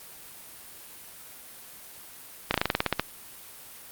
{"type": "slowing click train", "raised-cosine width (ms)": 0.3, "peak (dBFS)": -6, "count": 11, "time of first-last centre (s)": [2.51, 2.996], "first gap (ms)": 32, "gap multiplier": 1.09, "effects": ["white hiss -46 dBFS RMS until 3.91 s", "Opus 32 kbps"]}